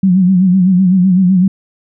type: tone with vibrato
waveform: sine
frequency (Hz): 185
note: F#3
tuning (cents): 0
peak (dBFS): -6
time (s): 0.03-1.48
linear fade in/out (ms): 5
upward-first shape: sine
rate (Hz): 7.9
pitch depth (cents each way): 79
effects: none